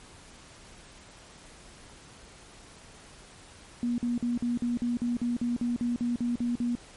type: tone bursts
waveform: sine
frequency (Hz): 240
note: B3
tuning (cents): -49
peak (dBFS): -25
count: 15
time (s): 3.83-6.752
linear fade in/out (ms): 0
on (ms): 150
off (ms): 48
effects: pink hiss -51 dBFS RMS until 6.96 s + MP3 48 kbps